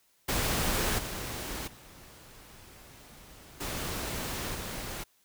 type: noise with level steps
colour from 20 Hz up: pink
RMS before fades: -29 / -37 / -52 / -35 / -38 dBFS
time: 0.28-5.04 s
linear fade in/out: 10 ms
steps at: 0.98 / 1.67 / 3.6 / 4.54 s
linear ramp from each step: 10 ms
effects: white hiss -68 dBFS RMS until 5.24 s